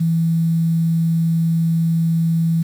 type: tone with quantisation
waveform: sine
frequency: 164.81 Hz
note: E3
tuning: in tune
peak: -14 dBFS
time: 0-2.63 s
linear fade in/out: 10 ms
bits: 7
effects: none